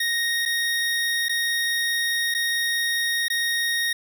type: tone with dropouts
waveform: 25% pulse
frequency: 1864.7 Hz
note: A#6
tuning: in tune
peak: -18 dBFS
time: 0-3.93 s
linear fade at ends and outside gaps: 5 ms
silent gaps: 0.454-0.458 / 1.285-1.293 / 2.342-2.347 / 3.283-3.3 s
effects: none